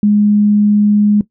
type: tone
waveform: sine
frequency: 207.7 Hz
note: G#3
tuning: in tune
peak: -7 dBFS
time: 0.03-1.21 s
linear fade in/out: 2 ms
effects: noise-tail reverb RT60 0.1 s tail -17 dB re dry